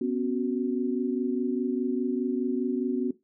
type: chord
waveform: sine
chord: B suspended second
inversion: none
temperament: equal with one note detuned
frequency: 246.9 / 271.8 / 370 Hz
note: B3 / C#4 / F#4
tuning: 0 / -34 / 0 cents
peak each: -28 / -30 / -29 dBFS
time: 0.01-3.11 s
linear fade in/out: 5 ms
effects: noise-tail reverb RT60 0.2 s tail -17 dB re dry